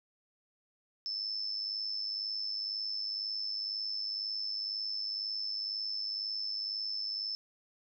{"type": "tone with amplitude modulation", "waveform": "sine", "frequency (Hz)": 5274, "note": "E8", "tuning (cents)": 0, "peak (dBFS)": -31, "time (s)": [1.06, 7.35], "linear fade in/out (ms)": 0, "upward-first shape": "sine", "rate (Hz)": 102, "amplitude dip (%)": 60, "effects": []}